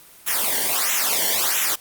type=noise with flanger; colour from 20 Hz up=white; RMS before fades=-21 dBFS; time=0.26-1.76 s; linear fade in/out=20 ms; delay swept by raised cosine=0.21 to 0.8 ms; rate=1.5 Hz; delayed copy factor=-0.9; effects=white hiss -47 dBFS RMS until 1.8 s + Opus 32 kbps